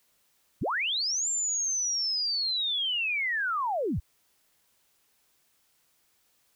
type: linear two-way sweep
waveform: sine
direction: up then down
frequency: 38 to 7400 to 38 Hz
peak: -26 dBFS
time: 0.61-4 s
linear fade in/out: 10 ms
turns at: 1.29 s
effects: white hiss -69 dBFS RMS until 6.55 s